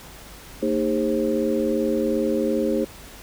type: tone cluster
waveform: sine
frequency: 228.1 / 310.8 / 405.8 / 531 Hz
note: A#3 / D#4 / G#4 / C5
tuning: -37 / -2 / -40 / +25 cents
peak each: -25 dBFS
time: 0.62-2.85 s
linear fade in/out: 10 ms
effects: added 50 Hz sine -47 dBFS peak until 3.22 s + pink hiss -43 dBFS RMS until 3.22 s

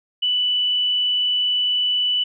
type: tone with frequency modulation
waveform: sine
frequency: 2974 Hz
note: F#7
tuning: 8 cents sharp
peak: -17 dBFS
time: 0.22-2.24 s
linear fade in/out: 10 ms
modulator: 36.2 Hz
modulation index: 0.38
effects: none

